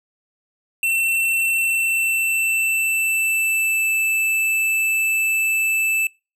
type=tone with pitch glide; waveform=square; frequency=2694 to 2637 Hz; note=E7 to E7; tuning=+37 to 0 cents; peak=-18 dBFS; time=0.83-6.07 s; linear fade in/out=2 ms; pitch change=-37 cents; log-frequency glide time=1.56-3.92 s; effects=noise-tail reverb RT60 0.3 s tail -26 dB re dry